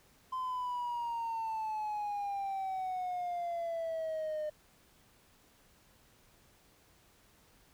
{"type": "exponential sweep", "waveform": "triangle", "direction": "down", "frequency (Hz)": [1036, 605], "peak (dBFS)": -31, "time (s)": [0.32, 4.5], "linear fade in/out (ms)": 10, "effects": ["tanh soft clip ceiling -29 dBFS", "pink hiss -65 dBFS RMS until 7.73 s"]}